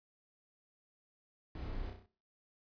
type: noise with echo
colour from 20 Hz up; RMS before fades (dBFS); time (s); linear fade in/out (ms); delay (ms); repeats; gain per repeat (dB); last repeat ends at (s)
brown; -43; 1.55-1.9; 2; 32; 5; -4; 2.06
effects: noise-tail reverb RT60 0.4 s tail -18 dB re dry + resampled to 11025 Hz